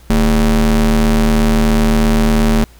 square ring-modulated tone, 92.5 Hz, F#2, in tune, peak -7 dBFS, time 0.1-2.64 s, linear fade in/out 0 ms, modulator 131 Hz, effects added 59 Hz sine -40 dBFS peak until 2.79 s + pink hiss -47 dBFS RMS until 2.79 s

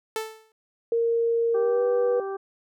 sawtooth tone with exponential decay, 440 Hz, A4, in tune, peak -20 dBFS, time 0.16-0.52 s, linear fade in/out 1 ms, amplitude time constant 77 ms
sine tone with pitch glide, 463.5 to 487.1 Hz, A#4 to B4, -10 to -24 cents, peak -20 dBFS, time 0.92-2.2 s, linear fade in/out 2 ms, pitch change +86 cents, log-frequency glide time 1.55-1.82 s
harmonic tone, 390.1 Hz, G4, 8 cents flat, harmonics 1 / 2 / 3 / 4, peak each -29 / -37 / -39 / -46 dBFS, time 1.54-2.37 s, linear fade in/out 10 ms
effects none

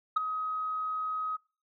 sine tone with ADSR envelope, 1264 Hz, D#6, 27 cents sharp, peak -18 dBFS, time 0.16-1.37 s, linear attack 10 ms, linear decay 11 ms, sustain -12 dB, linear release 16 ms, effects noise-tail reverb RT60 0.4 s tail -25 dB re dry + tanh soft clip ceiling -20 dBFS

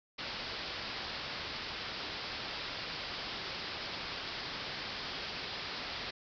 white low-pass noise, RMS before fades -41 dBFS, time 0.18-6.11 s, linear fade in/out 10 ms, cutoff 5200 Hz, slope 96 dB/octave, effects none

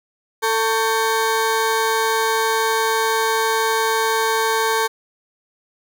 25% pulse ring-modulated tone, 671 Hz, E5, 31 cents sharp, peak -10 dBFS, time 0.42-4.88 s, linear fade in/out 20 ms, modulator 226 Hz, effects none

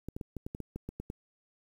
clicks, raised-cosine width 3 ms, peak -25 dBFS, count 11, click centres 0.086 / 0.165 / 0.212 / 0.367 / 0.465 / 0.549 / 0.603 / 0.76 / 0.89 / 1 / 1.101 s, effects 9-bit

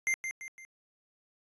square tone with echo, 2093 Hz, C7, in tune, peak -27 dBFS, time 0.07-0.14 s, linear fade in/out 0 ms, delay 170 ms, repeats 3, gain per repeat -7 dB, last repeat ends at 0.65 s, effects resampled to 22050 Hz

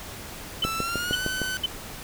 sine tone bursts, 3043 Hz, F#7, 48 cents sharp, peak -21 dBFS, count 3, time 0.62-1.661 s, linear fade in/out 5 ms, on 27 ms, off 480 ms
sawtooth tone with pitch glide, 1326 to 1514.4 Hz, E6 to F#6, +10 to +40 cents, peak -24 dBFS, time 0.64-1.57 s, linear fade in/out 0 ms, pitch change +230 cents, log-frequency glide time 0.77-1.24 s
click train, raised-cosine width 2 ms, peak -14 dBFS, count 6, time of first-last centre 0.65-1.417 s, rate 6.52 Hz
effects pink hiss -39 dBFS RMS until 2.03 s

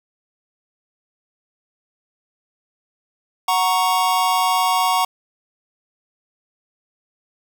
square chord, F# major, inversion none, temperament equal, 740 / 932.3 / 1108.7 Hz, F#5 / A#5 / C#6, 0 / 0 / 0 cents, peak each -21 dBFS, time 3.48-5.05 s, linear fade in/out 5 ms, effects none

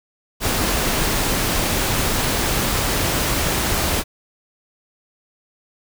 pink noise, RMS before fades -20 dBFS, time 0.4-4.04 s, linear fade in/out 50 ms, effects none

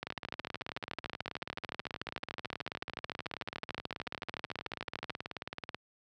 two click trains, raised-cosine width 0.3 ms, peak -20 / -22 dBFS, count 70 / 106, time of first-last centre 0.03-5.104 / 0.07-5.746 s, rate 13.6 / 18.5 Hz, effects high-pass 80 Hz 12 dB/octave

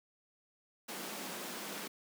pink high-pass noise, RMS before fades -43 dBFS, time 0.88-1.88 s, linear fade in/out 10 ms, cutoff 180 Hz, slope 48 dB/octave, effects none

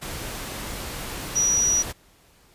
sine tone in noise, 5820 Hz, F#8, 29 cents flat, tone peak -18 dBFS, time 1.35-1.83 s, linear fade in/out 20 ms, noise pink, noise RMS -33 dBFS, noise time 0.01-1.93 s, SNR +12 dB, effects pink hiss -57 dBFS RMS until 2.54 s + resampled to 32000 Hz

